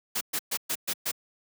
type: noise bursts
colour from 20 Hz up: white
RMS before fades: -29 dBFS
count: 6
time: 0.15-1.116 s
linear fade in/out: 10 ms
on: 61 ms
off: 120 ms
effects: high-pass 150 Hz 12 dB/octave